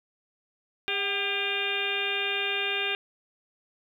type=harmonic tone with a mistuned harmonic; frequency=401.2 Hz; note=G4; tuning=40 cents sharp; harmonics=1 / 2 / 3 / 4 / 5 / 6 / 7 / 8 / 9; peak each=-35 / -39 / -42 / -34 / -41 / -31 / -32 / -39 / -35 dBFS; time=0.88-2.95 s; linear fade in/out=0 ms; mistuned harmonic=2; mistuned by=-67 cents; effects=10-bit